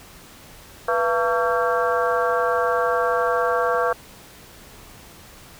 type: harmonic tone with a mistuned harmonic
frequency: 226.8 Hz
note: A#3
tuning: 47 cents flat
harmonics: 2 / 3 / 4 / 5 / 6 / 7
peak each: -22 / -24 / -30 / -25 / -27 / -28 dBFS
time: 0.88-3.93 s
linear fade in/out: 5 ms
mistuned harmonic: 2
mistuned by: +140 cents
effects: pink hiss -45 dBFS RMS until 5.59 s